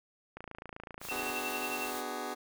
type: click train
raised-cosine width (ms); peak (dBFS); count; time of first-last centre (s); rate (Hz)
0.5; -28; 27; 0.37-1.302; 27.9
type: noise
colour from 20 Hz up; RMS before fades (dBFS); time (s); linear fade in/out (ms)
white; -44; 1-2.04; 50
type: tone with tremolo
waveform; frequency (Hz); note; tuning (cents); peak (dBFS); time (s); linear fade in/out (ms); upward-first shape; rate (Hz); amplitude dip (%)
sine; 2699; E7; +40; -34; 1.08-1.91; 20; triangle; 11; 85
type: chord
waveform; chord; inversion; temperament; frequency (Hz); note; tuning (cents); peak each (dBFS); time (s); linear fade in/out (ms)
15% pulse; G# half-diminished seventh; first; just; 249.2 / 299 / 373.8 / 415.3; B3 / D4 / F#4 / G#4; +16 / +31 / +18 / 0; -36 / -37 / -36 / -35; 1.1-2.35; 20
effects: none